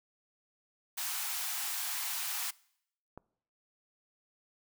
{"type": "high-pass noise", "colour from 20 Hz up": "white", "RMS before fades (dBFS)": -36, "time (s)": [0.97, 2.51], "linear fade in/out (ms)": 10, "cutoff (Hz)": 710, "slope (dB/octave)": 96}
{"type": "click", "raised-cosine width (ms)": 1, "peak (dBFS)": -31, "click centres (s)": 3.176}
{"effects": ["noise-tail reverb RT60 0.7 s tail -23 dB re dry"]}